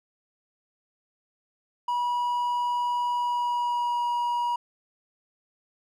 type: tone with pitch glide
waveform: triangle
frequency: 970 to 960 Hz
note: B5 to B5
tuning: -31 to -49 cents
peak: -22 dBFS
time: 1.88-4.56 s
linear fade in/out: 5 ms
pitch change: -18 cents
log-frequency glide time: 3.14-4.04 s
effects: none